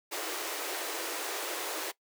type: high-pass noise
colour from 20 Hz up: pink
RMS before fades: -36 dBFS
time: 0.11-1.92 s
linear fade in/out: 20 ms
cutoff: 310 Hz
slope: 96 dB/octave
effects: noise-tail reverb RT60 0.1 s tail -19 dB re dry